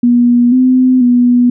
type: tone with pitch steps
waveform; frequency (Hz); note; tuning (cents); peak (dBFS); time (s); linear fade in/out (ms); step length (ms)
sine; 241.4 / 255.8 / 244.4; B3 / C4 / B3; -39 / -39 / -18; -5; 0.03-1.5; 5; 490
effects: none